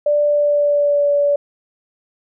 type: tone with pitch glide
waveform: sine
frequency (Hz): 588 to 575.2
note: D5 to D5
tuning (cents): +2 to -36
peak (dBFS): -12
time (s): 0.06-1.36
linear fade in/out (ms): 5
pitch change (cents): -38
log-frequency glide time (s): 0.24-1.12
effects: none